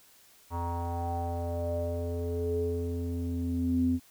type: tone with low-pass filter sweep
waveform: square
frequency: 85.6 Hz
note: F2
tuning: 34 cents flat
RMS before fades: -31 dBFS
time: 0.5-4 s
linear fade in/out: 50 ms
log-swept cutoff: 1000 to 240 Hz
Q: 8.3
effects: white hiss -59 dBFS RMS until 4.1 s